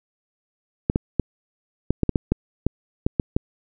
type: clicks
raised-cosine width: 3 ms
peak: -5 dBFS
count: 12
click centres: 0.899 / 0.959 / 1.197 / 1.906 / 2.033 / 2.093 / 2.158 / 2.32 / 2.666 / 3.065 / 3.198 / 3.365 s
effects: none